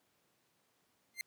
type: tone with exponential growth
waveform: sawtooth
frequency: 2093 Hz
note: C7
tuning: in tune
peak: -30 dBFS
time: 1.14-1.21 s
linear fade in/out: 1 ms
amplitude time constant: 15 ms
effects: pink hiss -75 dBFS RMS until 1.26 s + high-pass 150 Hz 12 dB/octave